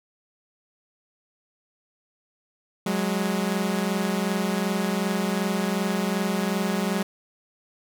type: tone pair together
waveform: sawtooth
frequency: 185.04 / 207.7 Hz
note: F#3 / G#3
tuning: 0 / 0 cents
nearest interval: major second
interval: 200 cents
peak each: -22 dBFS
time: 2.86-7.03 s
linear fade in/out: 5 ms
effects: none